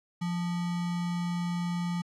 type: tone with sample-and-hold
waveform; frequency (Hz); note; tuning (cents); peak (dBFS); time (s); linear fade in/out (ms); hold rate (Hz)
sine; 174.3; F3; -3; -28; 0.21-2.02; 10; 1050
effects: low-pass 7000 Hz 12 dB/octave